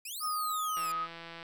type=exponential two-way sweep; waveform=10% pulse; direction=up then down; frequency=2400 to 5430 to 2400 Hz; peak=-31 dBFS; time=0.05-0.92 s; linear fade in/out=5 ms; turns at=0.24 s
type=tone with pitch glide; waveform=sine; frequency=1244.5 to 1259.7 Hz; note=D#6 to D#6; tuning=0 to +21 cents; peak=-31 dBFS; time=0.2-1.08 s; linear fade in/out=50 ms; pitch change=+21 cents; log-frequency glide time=0.35-0.96 s
type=click train; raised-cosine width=0.3 ms; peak=-29 dBFS; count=111; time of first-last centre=0.77-1.429 s; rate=167 Hz
effects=none